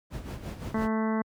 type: noise with tremolo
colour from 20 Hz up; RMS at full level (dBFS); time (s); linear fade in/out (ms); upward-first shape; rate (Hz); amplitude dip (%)
brown; -31; 0.1-0.89; 50; sine; 5.8; 65
type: harmonic tone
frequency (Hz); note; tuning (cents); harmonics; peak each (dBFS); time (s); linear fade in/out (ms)
220; A3; 0; 1 / 2 / 3 / 4 / 5 / 6 / 7 / 8 / 9; -26 / -34 / -37 / -37 / -37 / -44 / -43 / -48 / -43; 0.74-1.22; 5
effects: high-pass 60 Hz 12 dB/octave